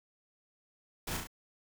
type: noise with echo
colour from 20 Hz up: pink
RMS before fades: -38 dBFS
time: 1.07-1.17 s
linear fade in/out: 5 ms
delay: 34 ms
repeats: 3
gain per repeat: -3 dB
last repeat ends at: 1.272 s
effects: none